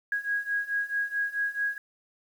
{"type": "beating tone pair", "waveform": "sine", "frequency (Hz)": [1647, 1651.6], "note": ["G#6", "G#6"], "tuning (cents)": [-15, -10], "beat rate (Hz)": 4.6, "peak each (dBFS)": [-31, -29], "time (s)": [0.12, 1.78], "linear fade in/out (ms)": 2, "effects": ["9-bit"]}